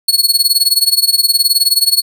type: tone with tremolo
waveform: sawtooth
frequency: 4372 Hz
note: C#8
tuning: 25 cents flat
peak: -3 dBFS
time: 0.08-2.02 s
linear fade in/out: 5 ms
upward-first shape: sine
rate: 19 Hz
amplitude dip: 90%
effects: none